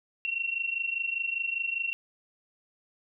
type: tone pair together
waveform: sine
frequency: 2710 / 2735 Hz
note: E7 / F7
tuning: +47 / -37 cents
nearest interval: unison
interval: 16 cents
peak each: -33 / -30 dBFS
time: 0.25-1.93 s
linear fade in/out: 0 ms
effects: none